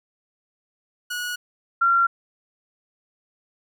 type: tone pair in turn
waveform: sawtooth / sine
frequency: 1459 / 1374.2 Hz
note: F#6 / F6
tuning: -25 / -28 cents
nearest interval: minor second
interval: 103 cents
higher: first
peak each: -23 / -15 dBFS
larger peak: second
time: 1.1-1.36 / 1.81-2.07 s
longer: neither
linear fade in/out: 10 ms
effects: none